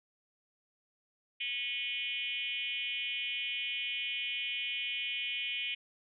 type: tone with frequency modulation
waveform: sine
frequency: 2723 Hz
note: F7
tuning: 44 cents flat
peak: -33 dBFS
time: 1.4-5.75 s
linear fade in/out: 10 ms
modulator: 263 Hz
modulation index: 2
effects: none